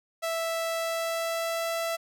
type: tone with pitch glide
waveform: sawtooth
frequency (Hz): 659.3 to 664.7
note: E5 to E5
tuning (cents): 0 to +14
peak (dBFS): -24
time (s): 0.22-1.97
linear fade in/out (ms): 20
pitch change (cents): +14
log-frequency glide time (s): 0.75-1.7
effects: none